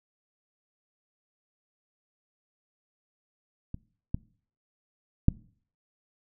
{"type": "clicks", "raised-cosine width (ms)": 5, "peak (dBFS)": [-23, -16, -6], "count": 3, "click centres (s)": [3.744, 4.145, 5.284], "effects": ["noise-tail reverb RT60 0.5 s tail -22 dB re dry"]}